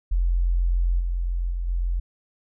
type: tone with level steps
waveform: sine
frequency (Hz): 43.65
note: F1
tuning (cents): 0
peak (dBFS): -18 / -22 / -24 / -21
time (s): 0.11-2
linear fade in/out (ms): 10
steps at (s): 0.99 / 1.5 / 1.67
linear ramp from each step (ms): 20
effects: none